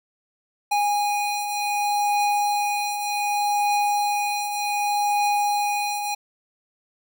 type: beating tone pair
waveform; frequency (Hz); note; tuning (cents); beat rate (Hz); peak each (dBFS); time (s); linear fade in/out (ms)
square; 822 / 822.66; G#5 / G#5; -18 / -17; 0.66; -30 / -22; 0.71-6.15; 10
effects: none